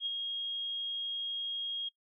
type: tone with ADSR envelope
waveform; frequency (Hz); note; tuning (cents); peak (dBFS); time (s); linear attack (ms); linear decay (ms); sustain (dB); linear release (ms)
sine; 3264; G#7; -31; -30; 0-1.89; 59; 26; -4; 9
effects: noise-tail reverb RT60 0.1 s tail -22 dB re dry